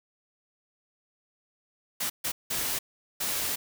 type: noise bursts at uneven times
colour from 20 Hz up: white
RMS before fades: -30 dBFS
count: 4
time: 2-2.1 / 2.24-2.32 / 2.5-2.79 / 3.2-3.56 s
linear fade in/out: 10 ms
effects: none